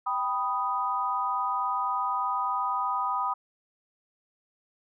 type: chord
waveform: sine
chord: G augmented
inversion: none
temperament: equal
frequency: 784 / 987.8 / 1244.5 Hz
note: G5 / B5 / D#6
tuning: 0 / 0 / 0 cents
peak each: -33 / -29 / -29 dBFS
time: 0.06-3.34 s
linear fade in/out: 10 ms
effects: none